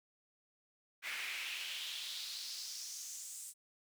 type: noise with high-pass filter sweep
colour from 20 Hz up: brown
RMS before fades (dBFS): -44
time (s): 1.02-3.54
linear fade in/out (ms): 50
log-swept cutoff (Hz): 2000 to 8300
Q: 3.1
effects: none